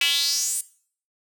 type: tone with high-pass filter sweep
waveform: square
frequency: 153.6 Hz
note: D#3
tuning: 22 cents flat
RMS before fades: -23 dBFS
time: 0.01-0.61 s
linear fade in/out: 2 ms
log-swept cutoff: 2600 to 9300 Hz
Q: 4.7
effects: noise-tail reverb RT60 0.5 s tail -18 dB re dry